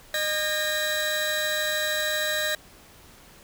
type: tone cluster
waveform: 40% pulse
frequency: 612 / 1612 / 1849 / 3924 Hz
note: D#5 / G6 / A#6 / B7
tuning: -29 / +48 / -15 / -12 cents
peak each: -29 dBFS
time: 0.14-2.55 s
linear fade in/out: 2 ms
effects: pink hiss -51 dBFS RMS until 3.43 s